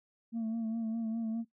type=tone with vibrato; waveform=sine; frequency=225.6 Hz; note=A3; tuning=44 cents sharp; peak=-29 dBFS; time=0.32-1.45 s; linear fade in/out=50 ms; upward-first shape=sine; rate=4.9 Hz; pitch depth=39 cents each way; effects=noise-tail reverb RT60 0.1 s tail -19 dB re dry + tanh soft clip ceiling -31 dBFS